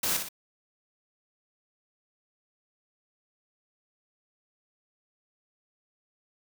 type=noise with echo; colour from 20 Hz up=white; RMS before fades=-28 dBFS; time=0.03-0.17 s; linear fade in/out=5 ms; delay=59 ms; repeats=2; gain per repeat=-6 dB; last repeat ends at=0.288 s; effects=none